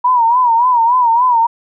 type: tone with vibrato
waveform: sine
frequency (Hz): 960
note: B5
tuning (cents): -49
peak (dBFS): -8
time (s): 0.04-1.47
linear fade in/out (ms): 10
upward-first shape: sine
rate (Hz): 3.5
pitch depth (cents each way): 100
effects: none